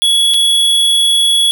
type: tone with dropouts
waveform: square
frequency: 3370 Hz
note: G#7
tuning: 25 cents sharp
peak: -9 dBFS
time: 0.02-1.51 s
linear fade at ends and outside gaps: 0 ms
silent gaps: 0.338-0.342 s
effects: none